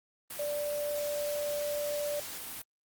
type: tone in noise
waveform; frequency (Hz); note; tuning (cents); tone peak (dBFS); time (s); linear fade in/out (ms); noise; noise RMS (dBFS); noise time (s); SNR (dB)
sine; 586; D5; -4; -31; 0.39-2.2; 5; white; -41; 0.3-2.62; +7
effects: Opus 32 kbps